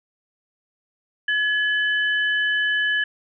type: tone pair together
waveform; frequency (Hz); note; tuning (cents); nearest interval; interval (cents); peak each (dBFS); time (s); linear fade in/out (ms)
sine; 1700 / 3006; G#6 / F#7; +40 / +27; minor seventh; 987; -19 / -27; 1.28-3.04; 5
effects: none